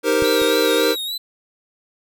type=chord; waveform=square; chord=C minor seventh; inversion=first; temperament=equal; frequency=311.1 / 392 / 466.2 / 523.3 Hz; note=Eb4 / G4 / Bb4 / C5; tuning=0 / 0 / 0 / 0 cents; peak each=-23 / -23 / -19 / -23 dBFS; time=0.03-0.96 s; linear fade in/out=50 ms
type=clicks; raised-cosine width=5 ms; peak=-16 / -25 dBFS; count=2; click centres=0.223 / 0.418 s
type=tone with vibrato; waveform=45% pulse; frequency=3866 Hz; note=B7; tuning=38 cents flat; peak=-23 dBFS; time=0.24-1.18 s; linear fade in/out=10 ms; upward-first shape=sine; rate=3.5 Hz; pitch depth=69 cents each way
effects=none